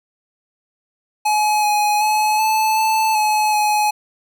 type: tone with pitch steps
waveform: square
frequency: 847 / 837 / 854 / 871 / 877 / 853 / 843 Hz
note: G#5 / G#5 / G#5 / A5 / A5 / G#5 / G#5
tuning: +34 / +13 / +48 / -18 / -6 / +46 / +26 cents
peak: -15 dBFS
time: 1.25-3.91 s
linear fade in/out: 10 ms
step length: 380 ms
effects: none